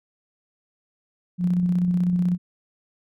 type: tone with tremolo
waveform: sine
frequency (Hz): 178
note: F3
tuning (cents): +33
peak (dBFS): -17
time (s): 1.38-2.38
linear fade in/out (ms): 50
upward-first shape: square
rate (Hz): 16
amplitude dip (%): 30
effects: none